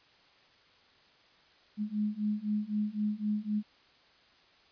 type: beating tone pair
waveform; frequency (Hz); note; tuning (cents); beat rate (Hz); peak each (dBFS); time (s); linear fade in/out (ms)
sine; 208.3 / 212.2; G#3 / G#3; +5 / +38; 3.9; -33 / -32; 1.77-3.63; 50
effects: white hiss -62 dBFS RMS until 4.71 s + resampled to 11025 Hz